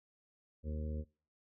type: harmonic tone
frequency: 76.4 Hz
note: D#2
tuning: 31 cents flat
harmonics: 1 / 2 / 3 / 4 / 5 / 6 / 7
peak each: -37 / -48 / -45 / -56 / -55 / -52 / -52 dBFS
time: 0.63-1.05 s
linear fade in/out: 50 ms
effects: noise-tail reverb RT60 0.4 s tail -25 dB re dry